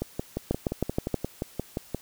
two click trains, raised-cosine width 2 ms, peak -11 / -15 dBFS, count 5 / 12, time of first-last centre 0.51-1.143 / 0.02-1.946 s, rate 6.32 / 5.71 Hz, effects white hiss -52 dBFS RMS until 2.01 s

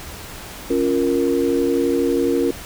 sine chord, Bb minor, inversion first, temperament equal, 277.2 / 349.2 / 466.2 Hz, Db4 / F4 / Bb4, 0 / 0 / 0 cents, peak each -20 dBFS, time 0.7-2.51 s, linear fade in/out 5 ms, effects pink hiss -35 dBFS RMS until 2.65 s

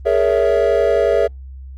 triangle chord, A# half-diminished seventh, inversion third, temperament equal with one note detuned, 415.3 / 466.2 / 562.4 / 659.3 Hz, G#4 / A#4 / C#5 / E5, 0 / 0 / +25 / 0 cents, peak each -16 dBFS, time 0.05-1.28 s, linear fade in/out 20 ms, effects added 66 Hz sine -31 dBFS peak until 1.77 s + Opus 32 kbps

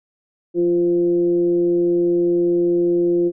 sine tone with frequency modulation, 347 Hz, F4, 11 cents flat, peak -14 dBFS, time 0.54-3.32 s, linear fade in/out 50 ms, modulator 171 Hz, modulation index 0.39, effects none

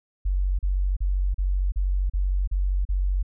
sine tone bursts, 46.82 Hz, F#1, 21 cents sharp, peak -20 dBFS, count 8, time 0.25-3.229 s, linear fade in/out 10 ms, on 340 ms, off 37 ms, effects none

